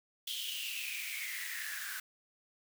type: noise with high-pass filter sweep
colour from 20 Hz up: white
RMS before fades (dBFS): -40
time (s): 0.27-2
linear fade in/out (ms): 5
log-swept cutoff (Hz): 3300 to 1500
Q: 8.6
effects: none